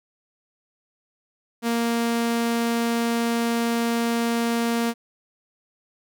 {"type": "tone", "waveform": "sawtooth", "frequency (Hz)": 233.1, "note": "A#3", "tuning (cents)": 0, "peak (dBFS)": -17, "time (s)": [1.62, 4.94], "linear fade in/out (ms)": 50, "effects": []}